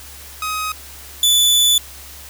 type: tone pair in turn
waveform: sawtooth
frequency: 1260 / 3478 Hz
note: D#6 / A7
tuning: +21 / -21 cents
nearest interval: octave + tritone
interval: 1758 cents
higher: second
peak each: -17 / -8 dBFS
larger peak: second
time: 0.42-0.72 / 1.23-1.78 s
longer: second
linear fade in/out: 2 ms
effects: added 69 Hz sine -41 dBFS peak until 2.29 s + white hiss -38 dBFS RMS until 2.29 s